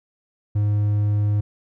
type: tone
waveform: triangle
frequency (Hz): 103.83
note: G#2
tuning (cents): 0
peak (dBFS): -15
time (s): 0.55-1.41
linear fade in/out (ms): 10
effects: none